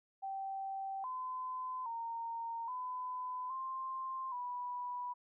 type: tone with pitch steps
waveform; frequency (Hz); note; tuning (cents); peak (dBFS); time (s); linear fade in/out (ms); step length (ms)
sine; 777 / 1020 / 922 / 1007 / 1051 / 983; G5 / C6 / A#5 / B5 / C6 / B5; -16 / -44 / -19 / +33 / +7 / -8; -38; 0.22-5.14; 20; 820
effects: none